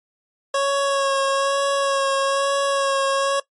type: tone with vibrato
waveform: 25% pulse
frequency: 551 Hz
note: C#5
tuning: 11 cents flat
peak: -14 dBFS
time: 0.54-3.4 s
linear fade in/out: 5 ms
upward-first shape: sine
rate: 1.1 Hz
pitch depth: 19 cents each way
effects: noise-tail reverb RT60 0.1 s tail -19 dB re dry + MP3 48 kbps